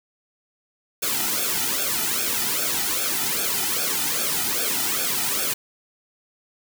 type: noise with flanger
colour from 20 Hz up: white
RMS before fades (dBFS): -24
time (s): 1.02-5.54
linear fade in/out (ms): 10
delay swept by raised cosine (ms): 1 to 1.86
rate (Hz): 2.5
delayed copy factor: -0.9
effects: none